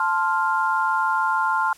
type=chord; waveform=sine; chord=F major; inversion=first; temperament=equal; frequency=880 / 1046.5 / 1396.9 Hz; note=A5 / C6 / F6; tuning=0 / 0 / 0 cents; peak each=-23 dBFS; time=0-1.73 s; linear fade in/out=2 ms; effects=white hiss -50 dBFS RMS until 1.77 s + low-pass 11000 Hz 12 dB/octave